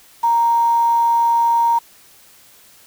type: tone with quantisation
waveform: sine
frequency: 932.3 Hz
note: A#5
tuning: in tune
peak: -12 dBFS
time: 0.23-1.79 s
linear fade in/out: 10 ms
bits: 6
effects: white hiss -48 dBFS RMS until 2.86 s